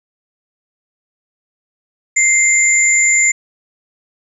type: tone pair together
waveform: sine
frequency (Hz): 2090 / 7130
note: C7 / A8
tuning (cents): -2 / +22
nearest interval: octave + major sixth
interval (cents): 2124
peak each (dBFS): -12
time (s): 2.16-3.32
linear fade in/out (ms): 10
effects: none